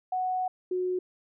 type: tone pair in turn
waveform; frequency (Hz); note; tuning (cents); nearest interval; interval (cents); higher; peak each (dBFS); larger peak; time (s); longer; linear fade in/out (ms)
sine; 740 / 365.4; F#5 / F#4; 0 / -22; octave; 1222; first; -26; neither; 0.12-0.48 / 0.71-0.99; first; 5
effects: none